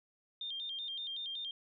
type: tone with vibrato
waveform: sine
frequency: 3403 Hz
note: G#7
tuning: 41 cents sharp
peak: -38 dBFS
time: 0.41-1.51 s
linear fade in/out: 2 ms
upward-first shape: square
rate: 5.3 Hz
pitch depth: 110 cents each way
effects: none